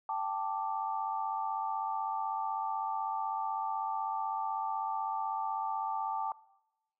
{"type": "chord", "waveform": "sine", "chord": "G suspended second", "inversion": "none", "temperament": "equal", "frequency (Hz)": [784, 880, 1174.7], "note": ["G5", "A5", "D6"], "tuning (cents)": [0, 0, 0], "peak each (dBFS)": [-37, -34, -38], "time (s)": [0.09, 6.32], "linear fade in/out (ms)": 2, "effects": ["noise-tail reverb RT60 0.9 s tail -20 dB re dry"]}